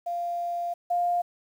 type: tone pair in turn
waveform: sine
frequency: 694 / 702.5 Hz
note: F5 / F5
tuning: -11 / +10 cents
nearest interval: unison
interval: 21 cents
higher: second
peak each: -27 / -22 dBFS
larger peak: second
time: 0.06-0.74 / 0.9-1.22 s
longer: first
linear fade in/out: 10 ms
effects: 9-bit